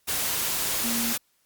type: tone in noise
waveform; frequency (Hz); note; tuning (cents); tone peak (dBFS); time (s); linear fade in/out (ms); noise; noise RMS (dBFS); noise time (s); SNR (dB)
sine; 233.1; A#3; 0; -29; 0.83-1.14; 20; white; -27; 0.07-1.18; -5
effects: white hiss -68 dBFS RMS until 1.45 s + Opus 48 kbps